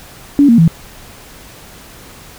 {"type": "tone with pitch steps", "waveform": "sine", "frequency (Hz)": [285.3, 232.8, 164.4], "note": ["C#4", "A#3", "E3"], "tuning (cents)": [50, -2, -4], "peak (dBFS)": -4, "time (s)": [0.39, 0.678], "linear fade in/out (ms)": 0, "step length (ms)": 96, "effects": ["pink hiss -37 dBFS RMS until 2.38 s"]}